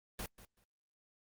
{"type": "noise with echo", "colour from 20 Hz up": "pink", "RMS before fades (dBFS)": -41, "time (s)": [0.19, 0.26], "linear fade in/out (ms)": 2, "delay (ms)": 190, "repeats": 2, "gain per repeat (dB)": -15, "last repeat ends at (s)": 0.64, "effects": ["noise-tail reverb RT60 0.1 s tail -25 dB re dry", "Opus 32 kbps"]}